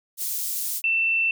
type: high-pass noise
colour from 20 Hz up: white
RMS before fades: -28 dBFS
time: 0.17-0.82 s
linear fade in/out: 50 ms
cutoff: 6500 Hz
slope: 12 dB/octave
type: tone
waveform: sine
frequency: 2679 Hz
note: E7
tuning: 27 cents sharp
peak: -19 dBFS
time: 0.84-1.31 s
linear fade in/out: 2 ms
effects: none